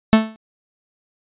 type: tone with exponential decay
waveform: 45% pulse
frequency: 220 Hz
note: A3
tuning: in tune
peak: -5 dBFS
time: 0.13-0.36 s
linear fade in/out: 0 ms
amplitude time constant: 50 ms
effects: resampled to 8000 Hz